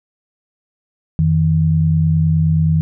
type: tone pair together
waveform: sine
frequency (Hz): 88.85 / 158.4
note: F2 / D#3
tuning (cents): +30 / +31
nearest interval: minor seventh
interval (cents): 1001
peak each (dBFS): -17 / -12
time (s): 1.19-2.81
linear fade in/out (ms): 0
effects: none